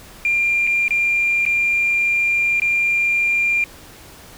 sine tone with dropouts, 2391 Hz, D7, 30 cents sharp, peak -14 dBFS, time 0.25-3.64 s, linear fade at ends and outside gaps 1 ms, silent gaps 0.669-0.673 / 0.881-0.907 / 1.452-1.463 / 2.599-2.619 s, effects tanh soft clip ceiling -10 dBFS + pink hiss -42 dBFS RMS until 4.37 s

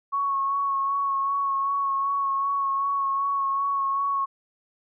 sine tone with vibrato, 1105 Hz, C#6, 6 cents flat, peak -22 dBFS, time 0.12-4.26 s, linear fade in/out 20 ms, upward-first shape sine, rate 2.6 Hz, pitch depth 21 cents each way, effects none

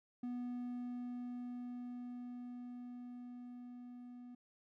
triangle tone with level ramp, 245.2 Hz, B3, 12 cents flat, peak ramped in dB -37 to -48 dBFS, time 0.23-4.35 s, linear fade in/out 5 ms, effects none

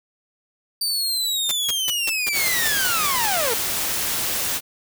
sawtooth linear sweep, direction down, 4649 to 430 Hz, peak -18 dBFS, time 0.81-3.54 s, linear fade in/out 5 ms
white noise bursts, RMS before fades -25 dBFS, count 10, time 1.49-3.26 s, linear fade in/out 2 ms, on 24 ms, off 170 ms
white noise, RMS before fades -24 dBFS, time 2.32-4.61 s, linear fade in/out 50 ms
effects none

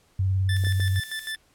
sine tone with vibrato, 95 Hz, F#2, 46 cents sharp, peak -20 dBFS, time 0.19-1 s, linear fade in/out 5 ms, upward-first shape sine, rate 19 Hz, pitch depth 38 cents each way
25% pulse tone with tremolo, 1760 Hz, A6, in tune, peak -25 dBFS, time 0.49-1.36 s, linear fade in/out 2 ms, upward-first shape square, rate 6.4 Hz, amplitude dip 70%
violet noise, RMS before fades -39 dBFS, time 0.56-1.32 s, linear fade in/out 0 ms
clicks, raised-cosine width 2 ms, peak -26 dBFS, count 3, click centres 0.638 / 0.669 / 0.798 s
effects pink hiss -62 dBFS RMS until 1.54 s + low-pass 12000 Hz 12 dB/octave

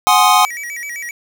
square chord, Ab dominant seventh, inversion third, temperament equal, 740 / 830.6 / 1046.5 / 1244.5 Hz, Gb5 / Ab5 / C6 / Eb6, 0 / 0 / 0 / 0 cents, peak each -15 dBFS, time 0.07-0.45 s, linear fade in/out 0 ms
square tone with vibrato, 2089 Hz, C7, 3 cents flat, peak -25 dBFS, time 0.44-1.11 s, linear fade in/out 2 ms, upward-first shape square, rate 7.7 Hz, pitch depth 160 cents each way
effects 7-bit

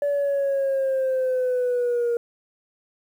sine linear sweep, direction down, 576 to 470 Hz, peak -18 dBFS, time 0.02-2.17 s, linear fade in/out 2 ms, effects tanh soft clip ceiling -18 dBFS + 9-bit

